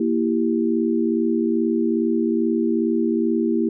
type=chord; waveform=sine; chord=E diminished; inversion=second; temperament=equal; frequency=233.1 / 329.6 / 392 Hz; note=Bb3 / E4 / G4; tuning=0 / 0 / 0 cents; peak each=-21 / -21 / -24 dBFS; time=0-3.69 s; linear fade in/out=5 ms; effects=none